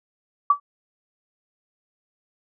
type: tone with exponential decay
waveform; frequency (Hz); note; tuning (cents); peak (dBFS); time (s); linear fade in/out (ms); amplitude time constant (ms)
sine; 1151; D6; -35; -9; 0.5-0.6; 5; 20
effects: none